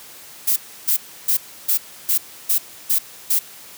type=noise bursts; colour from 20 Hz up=violet; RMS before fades=-17 dBFS; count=8; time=0.47-3.392 s; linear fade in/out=10 ms; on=94 ms; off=310 ms; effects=white hiss -41 dBFS RMS until 3.77 s + high-pass 100 Hz 12 dB/octave